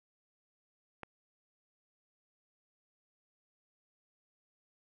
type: click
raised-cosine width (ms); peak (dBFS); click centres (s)
0.5; -27; 1.033
effects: none